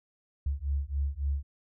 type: beating tone pair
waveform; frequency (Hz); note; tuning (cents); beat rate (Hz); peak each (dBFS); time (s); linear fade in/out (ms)
sine; 68.5 / 72.1; C#2 / D2; -20 / -31; 3.6; -31; 0.46-1.43; 5
effects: none